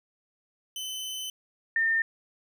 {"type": "tone pair in turn", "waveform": ["sawtooth", "sine"], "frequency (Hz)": [3041, 1811.4], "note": ["F#7", "A6"], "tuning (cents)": [47, 50], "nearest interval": "major sixth", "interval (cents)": 897, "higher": "first", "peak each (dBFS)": [-30, -22], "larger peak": "second", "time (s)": [[0.76, 1.3], [1.76, 2.02]], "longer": "first", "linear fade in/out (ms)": 2, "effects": []}